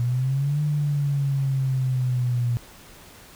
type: exponential two-way sweep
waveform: sine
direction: up then down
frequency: 119.2 to 150 to 119.2 Hz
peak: -20 dBFS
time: 0-2.57 s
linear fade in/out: 0 ms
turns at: 0.62 s
effects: pink hiss -47 dBFS RMS until 3.35 s